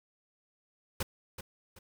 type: noise with echo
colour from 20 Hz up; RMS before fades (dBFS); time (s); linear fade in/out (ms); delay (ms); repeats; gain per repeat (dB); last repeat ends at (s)
pink; -33; 1-1.03; 5; 380; 2; -10; 1.79
effects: none